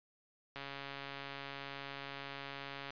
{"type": "click train", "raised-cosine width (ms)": 0.3, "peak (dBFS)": -28, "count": 327, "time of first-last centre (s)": [0.56, 2.905], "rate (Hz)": 139, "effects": ["resampled to 11025 Hz"]}